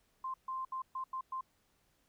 sine tone bursts at uneven times, 1046.5 Hz, C6, in tune, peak -36 dBFS, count 6, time 0.24-0.34 / 0.48-0.65 / 0.72-0.82 / 0.95-1.04 / 1.13-1.21 / 1.32-1.41 s, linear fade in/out 5 ms, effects pink hiss -74 dBFS RMS until 2.08 s

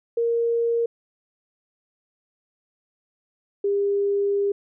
sine tone pair in turn, 466.2 / 402 Hz, A#4 / G4, 0 / +44 cents, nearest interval minor third, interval 256 cents, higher first, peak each -19 dBFS, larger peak neither, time 0.17-0.86 / 3.64-4.52 s, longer second, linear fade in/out 5 ms, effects none

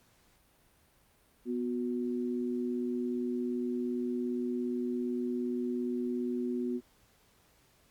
sine tone pair together, 246.9 / 364.3 Hz, B3 / F#4, 0 / -27 cents, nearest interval perfect fifth, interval 673 cents, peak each -32 / -35 dBFS, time 1.45-6.81 s, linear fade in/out 50 ms, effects pink hiss -66 dBFS RMS until 7.9 s + Opus 48 kbps

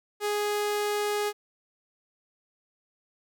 sawtooth tone, 415.3 Hz, G#4, in tune, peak -22 dBFS, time 0.2-1.33 s, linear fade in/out 50 ms, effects none

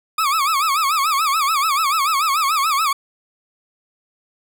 40% pulse tone with vibrato, 1195 Hz, D6, 30 cents sharp, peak -15 dBFS, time 0.18-2.93 s, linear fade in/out 5 ms, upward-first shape sine, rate 6.9 Hz, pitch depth 170 cents each way, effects none

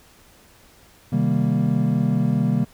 triangle chord, C minor seventh, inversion none, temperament equal, 130.81 / 155.56 / 196 / 233.1 Hz, C3 / Eb3 / G3 / Bb3, 0 / 0 / 0 / 0 cents, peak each -21 dBFS, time 1.12-2.65 s, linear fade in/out 10 ms, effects pink hiss -52 dBFS RMS until 2.73 s

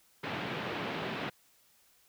pink band-pass noise, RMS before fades -37 dBFS, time 0.23-1.3 s, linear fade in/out 10 ms, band 130 to 3400 Hz, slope 24 dB/octave, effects white hiss -66 dBFS RMS until 2.08 s

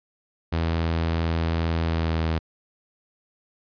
sawtooth tone with pitch glide, 82.41 to 80.95 Hz, E2 to E2, 0 to -31 cents, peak -18 dBFS, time 0.52-2.39 s, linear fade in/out 10 ms, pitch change -31 cents, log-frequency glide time 1.86-2.15 s, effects resampled to 11025 Hz

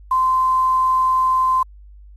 sine tone with quantisation, 1036 Hz, C6, 17 cents flat, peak -13 dBFS, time 0.11-1.63 s, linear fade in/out 5 ms, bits 7, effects added 50 Hz sine -39 dBFS peak until 2.16 s + MP3 64 kbps

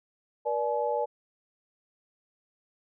sine tone cluster, 478.2 / 586 / 851 Hz, A#4 / D5 / G#5, +44 / -4 / +42 cents, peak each -30 dBFS, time 0.45-1.06 s, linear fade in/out 20 ms, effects none

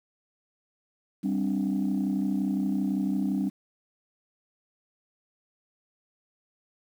sine chord, G suspended fourth, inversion none, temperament equal, 196 / 261.6 / 293.7 Hz, G3 / C4 / D4, 0 / 0 / 0 cents, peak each -26 / -29 / -29 dBFS, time 1.23-3.5 s, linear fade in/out 20 ms, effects tanh soft clip ceiling -19 dBFS + 9-bit

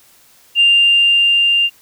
sine tone with level ramp, 2794 Hz, F7, in tune, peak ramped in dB -6 to -10 dBFS, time 0.55-1.7 s, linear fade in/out 50 ms, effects tanh soft clip ceiling -2 dBFS + white hiss -49 dBFS RMS until 1.81 s

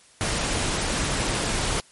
pink noise, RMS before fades -25 dBFS, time 0.21-1.8 s, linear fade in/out 0 ms, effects white hiss -54 dBFS RMS until 1.91 s + MP3 48 kbps

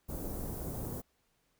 pink band-stop noise, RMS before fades -39 dBFS, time 0.08-1.02 s, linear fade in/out 20 ms, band 560 to 14000 Hz, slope 12 dB/octave, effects pink hiss -75 dBFS RMS until 1.59 s

